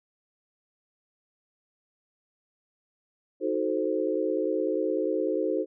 sine chord, D# diminished seventh, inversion none, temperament equal with one note detuned, 313.3 / 370 / 440 / 523.3 Hz, D#4 / F#4 / A4 / C5, +12 / 0 / 0 / 0 cents, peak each -30 dBFS, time 3.4-5.66 s, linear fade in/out 50 ms, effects none

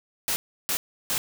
white noise bursts, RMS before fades -26 dBFS, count 3, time 0.28-1.18 s, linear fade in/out 0 ms, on 80 ms, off 330 ms, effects none

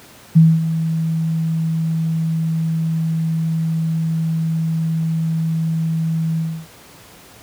sine tone with ADSR envelope, 161.9 Hz, E3, 31 cents flat, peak -4 dBFS, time 0.35-6.67 s, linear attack 18 ms, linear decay 230 ms, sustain -12 dB, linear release 290 ms, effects pink hiss -43 dBFS RMS until 7.42 s + high-pass 80 Hz 12 dB/octave

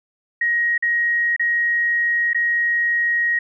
sine tone with dropouts, 1886 Hz, A#6, 20 cents sharp, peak -16 dBFS, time 0.41-3.39 s, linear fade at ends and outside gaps 5 ms, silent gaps 0.779-0.824 / 1.364-1.395 / 2.333-2.346 s, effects none

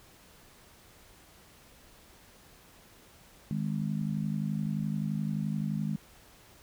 harmonic tone, 51.6 Hz, G#1, 10 cents flat, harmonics 3 / 4 / 5, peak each -32 / -32 / -42 dBFS, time 3.51-5.96 s, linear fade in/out 0 ms, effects pink hiss -57 dBFS RMS until 6.62 s

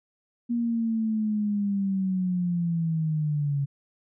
sine linear sweep, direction down, 238.7 to 138.59 Hz, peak -23 dBFS, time 0.49-3.66 s, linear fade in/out 20 ms, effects none

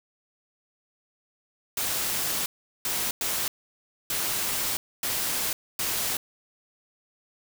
white noise bursts at uneven times, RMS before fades -28 dBFS, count 6, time 1.77-2.46 / 2.85-3.11 / 3.21-3.48 / 4.1-4.77 / 5.03-5.53 / 5.79-6.17 s, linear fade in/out 2 ms, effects none

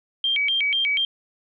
sine tone with vibrato, 2690 Hz, E7, 34 cents sharp, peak -19 dBFS, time 0.24-1.05 s, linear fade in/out 2 ms, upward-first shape square, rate 4.1 Hz, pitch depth 290 cents each way, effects none

